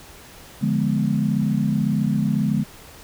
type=chord; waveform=sine; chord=D diminished seventh; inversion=none; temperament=equal with one note detuned; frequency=146.83 / 174.61 / 208.7 / 246.9 Hz; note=D3 / F3 / Ab3 / Cb4; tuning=0 / 0 / +9 / 0 cents; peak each=-23 / -26 / -21 / -26 dBFS; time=0.61-2.64 s; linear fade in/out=20 ms; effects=pink hiss -44 dBFS RMS until 3.03 s